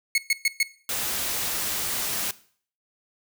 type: tone bursts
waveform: sawtooth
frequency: 2184 Hz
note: C#7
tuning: 26 cents flat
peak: -15 dBFS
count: 4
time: 0.15-0.63 s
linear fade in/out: 2 ms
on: 30 ms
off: 120 ms
type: noise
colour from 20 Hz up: white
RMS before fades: -28 dBFS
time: 0.89-2.31 s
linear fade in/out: 2 ms
effects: noise-tail reverb RT60 0.5 s tail -18 dB re dry